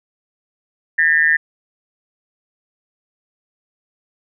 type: tone with amplitude modulation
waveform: sine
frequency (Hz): 1800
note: A6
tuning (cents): +39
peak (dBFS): -7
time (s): 0.98-1.37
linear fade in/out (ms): 10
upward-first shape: sine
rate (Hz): 158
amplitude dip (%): 95
effects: none